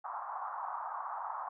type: band-pass noise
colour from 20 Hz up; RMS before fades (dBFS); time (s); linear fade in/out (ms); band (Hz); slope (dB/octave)
white; -40; 0.04-1.49; 10; 760 to 1200; 48
effects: none